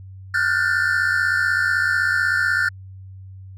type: tone cluster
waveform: triangle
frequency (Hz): 1408 / 1464 / 1555 / 1776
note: F6 / F#6 / G6 / A6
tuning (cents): +14 / -19 / -14 / +16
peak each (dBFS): -21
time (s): 0.34-2.69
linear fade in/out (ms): 5
effects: added 95 Hz sine -36 dBFS peak until 3.57 s